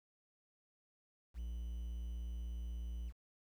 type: tone with quantisation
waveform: triangle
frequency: 58.27 Hz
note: A#1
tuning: in tune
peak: -38 dBFS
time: 1.34-3.13 s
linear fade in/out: 50 ms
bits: 11
effects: none